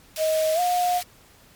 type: high-pass noise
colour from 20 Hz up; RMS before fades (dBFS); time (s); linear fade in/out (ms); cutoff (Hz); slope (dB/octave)
pink; -34; 0.16-1.03; 2; 2400; 12
type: tone with pitch glide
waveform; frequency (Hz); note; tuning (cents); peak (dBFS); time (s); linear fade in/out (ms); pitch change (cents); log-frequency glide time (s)
sine; 630 to 715.4; D#5 to F5; +21 to +41; -19; 0.17-1.02; 50; +220; 0.54-0.6
effects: pink hiss -53 dBFS RMS until 1.55 s + MP3 96 kbps